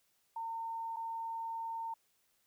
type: tone with dropouts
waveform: sine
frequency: 910 Hz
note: A#5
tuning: 42 cents flat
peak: -37 dBFS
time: 0.36-1.94 s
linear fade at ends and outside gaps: 5 ms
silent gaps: 0.962-0.967 s
effects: white hiss -75 dBFS RMS until 2.46 s